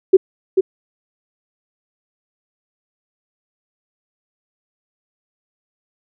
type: tone with echo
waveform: sine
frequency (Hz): 379.4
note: F#4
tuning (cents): +43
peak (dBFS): -3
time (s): 0.13-0.17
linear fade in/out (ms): 10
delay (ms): 440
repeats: 1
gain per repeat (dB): -6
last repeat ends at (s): 0.61
effects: none